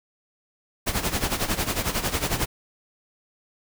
pink noise with tremolo, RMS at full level -23 dBFS, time 0.86-2.46 s, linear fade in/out 20 ms, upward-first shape sine, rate 11 Hz, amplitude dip 75%, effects none

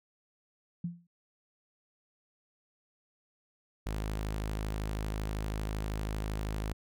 sine tone with exponential decay, 172.3 Hz, F3, 23 cents flat, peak -29 dBFS, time 0.84-1.07 s, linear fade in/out 5 ms, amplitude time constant 48 ms
sawtooth tone, 52.7 Hz, G#1, 26 cents sharp, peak -29 dBFS, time 3.86-6.73 s, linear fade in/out 5 ms
effects none

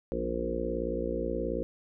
harmonic tone with a mistuned harmonic, 58.6 Hz, A#1, 10 cents sharp, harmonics 1 / 3 / 4 / 5 / 6 / 7 / 8 / 9, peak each -37 / -40 / -39 / -40 / -36 / -42 / -35 / -36 dBFS, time 0.12-1.63 s, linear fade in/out 0 ms, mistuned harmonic 4, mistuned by +31 cents, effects none

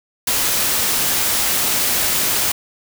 white noise, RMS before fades -18 dBFS, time 0.27-2.52 s, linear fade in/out 5 ms, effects none

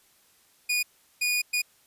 sawtooth tone bursts at uneven times, 2455 Hz, D#7, 24 cents flat, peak -20 dBFS, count 3, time 0.69-0.83 / 1.21-1.42 / 1.53-1.62 s, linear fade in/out 10 ms, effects white hiss -62 dBFS RMS until 1.86 s + resampled to 32000 Hz

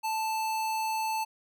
square tone, 880 Hz, A5, in tune, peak -29 dBFS, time 0.03-1.25 s, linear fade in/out 20 ms, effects none

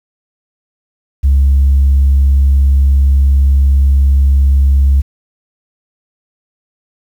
sine tone, 68.6 Hz, C#2, 17 cents flat, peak -4 dBFS, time 1.23-5.02 s, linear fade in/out 20 ms, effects tanh soft clip ceiling -3 dBFS + 7-bit

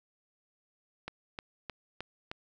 click train, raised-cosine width 0.3 ms, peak -22 dBFS, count 5, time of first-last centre 1.08-2.315 s, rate 3.24 Hz, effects none

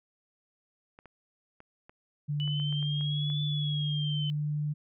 clicks, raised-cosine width 0.5 ms, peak -35 dBFS, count 10, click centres 0.989 / 1.057 / 1.604 / 1.895 / 2.477 / 2.599 / 2.726 / 2.827 / 3.01 / 3.301 s
sine tone with pitch glide, 146.83 to 148.97 Hz, D3 to D3, 0 to +25 cents, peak -28 dBFS, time 2.28-4.74 s, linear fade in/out 20 ms, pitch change +25 cents, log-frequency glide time 2.96-4.43 s
sine exponential two-way sweep, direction up then down, 2968 to 3477 to 3044 Hz, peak -34 dBFS, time 2.4-4.3 s, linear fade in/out 0 ms, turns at 3.42 s
effects none

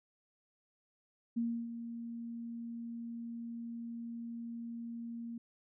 sine tone with ADSR envelope, 233.1 Hz, A#3, in tune, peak -30 dBFS, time 1.36-5.38 s, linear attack 15 ms, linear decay 300 ms, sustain -10 dB, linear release 4 ms, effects none

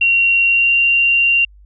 sine tone with pitch glide, 2749 to 2767 Hz, F7 to F7, -28 to -17 cents, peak -10 dBFS, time 0.01-1.45 s, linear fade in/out 5 ms, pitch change +11 cents, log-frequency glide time 0.46-0.72 s, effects added 50 Hz sine -41 dBFS peak until 1.65 s

